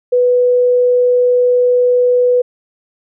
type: tone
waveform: sine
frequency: 493.9 Hz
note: B4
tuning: in tune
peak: -8 dBFS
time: 0.12-2.42 s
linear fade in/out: 10 ms
effects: none